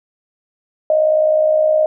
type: tone with amplitude modulation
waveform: sine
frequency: 621 Hz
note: D#5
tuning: 3 cents flat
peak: -8 dBFS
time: 0.9-1.86 s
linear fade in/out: 2 ms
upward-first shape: sine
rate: 59.5 Hz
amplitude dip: 55%
effects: none